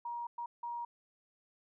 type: tone bursts at uneven times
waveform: sine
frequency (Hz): 948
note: A#5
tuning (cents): +29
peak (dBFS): -37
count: 3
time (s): 0.05-0.27 / 0.38-0.46 / 0.63-0.85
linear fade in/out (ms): 5
effects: none